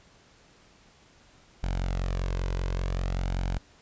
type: tone with flanger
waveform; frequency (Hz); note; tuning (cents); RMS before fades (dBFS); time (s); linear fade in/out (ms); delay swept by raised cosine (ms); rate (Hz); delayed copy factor
sawtooth; 45.16; F#1; -41; -29; 1.63-3.58; 0; 1.3 to 1.99; 0.55; +0.5
effects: pink hiss -58 dBFS RMS until 3.81 s + resampled to 16000 Hz